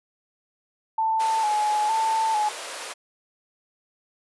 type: tone with vibrato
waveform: sine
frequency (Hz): 866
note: A5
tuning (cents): -28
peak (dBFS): -20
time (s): 0.98-2.49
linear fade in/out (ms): 5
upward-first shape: square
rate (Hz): 1.1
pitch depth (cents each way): 42
type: high-pass noise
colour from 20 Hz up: pink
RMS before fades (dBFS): -35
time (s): 1.19-2.94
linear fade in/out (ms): 20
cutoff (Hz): 480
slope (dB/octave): 24
effects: resampled to 24000 Hz